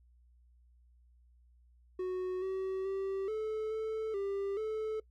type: tone with pitch steps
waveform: triangle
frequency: 368.6 / 380.3 / 387.7 / 434.6 / 439.3 / 396 / 435.4 Hz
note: F#4 / F#4 / G4 / A4 / A4 / G4 / A4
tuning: -7 / +48 / -19 / -21 / -3 / +18 / -18 cents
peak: -31 dBFS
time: 1.99-5 s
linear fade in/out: 5 ms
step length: 430 ms
effects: noise-tail reverb RT60 0.1 s tail -22 dB re dry + added 60 Hz sine -61 dBFS peak until 5.1 s